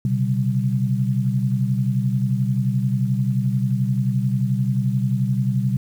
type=tone cluster; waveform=sine; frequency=126.7 / 138.1 / 193.8 Hz; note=B2 / C#3 / G3; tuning=+45 / -6 / -20 cents; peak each=-20 / -24 / -23 dBFS; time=0.05-5.77 s; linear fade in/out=2 ms; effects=8-bit